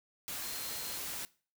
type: tone in noise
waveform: sine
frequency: 4186 Hz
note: C8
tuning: in tune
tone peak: -47 dBFS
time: 0.42-0.98 s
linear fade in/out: 0 ms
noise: white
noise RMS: -40 dBFS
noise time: 0.28-1.25 s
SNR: -10 dB
effects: noise-tail reverb RT60 0.4 s tail -21 dB re dry